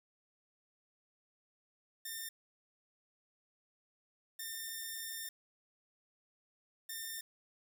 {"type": "tone bursts at uneven times", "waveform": "5% pulse", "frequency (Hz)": 1807, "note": "A6", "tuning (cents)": 46, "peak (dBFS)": -30, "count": 3, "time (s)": [[2.05, 2.29], [4.39, 5.29], [6.89, 7.21]], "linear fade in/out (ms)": 5, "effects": []}